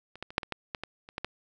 clicks, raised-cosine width 0.3 ms, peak -30 / -20 / -28 / -7 / -22 / -16 / -17 / -19 / -30 / -17 / -16 dBFS, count 11, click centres 0.156 / 0.226 / 0.305 / 0.381 / 0.432 / 0.523 / 0.748 / 0.836 / 1.089 / 1.181 / 1.246 s, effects none

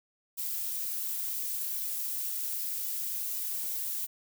violet noise with flanger, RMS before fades -34 dBFS, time 0.37-4.07 s, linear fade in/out 20 ms, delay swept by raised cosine 2 to 4.4 ms, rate 2 Hz, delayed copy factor +0.6, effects none

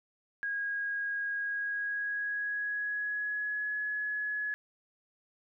sine tone with pitch glide, 1640 to 1692.9 Hz, G#6 to G#6, -22 to +33 cents, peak -31 dBFS, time 0.43-4.54 s, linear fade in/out 0 ms, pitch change +55 cents, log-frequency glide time 1.33-3.77 s, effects none

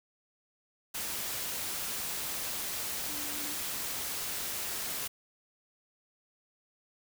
sine tone in noise, 293.7 Hz, D4, in tune, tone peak -46 dBFS, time 3.09-3.54 s, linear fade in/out 10 ms, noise white, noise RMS -36 dBFS, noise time 0.94-5.08 s, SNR -13 dB, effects none

